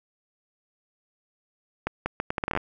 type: accelerating click train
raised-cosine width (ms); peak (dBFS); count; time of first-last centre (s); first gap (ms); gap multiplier
0.5; -11; 12; 1.87-2.574; 190; 0.74
effects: none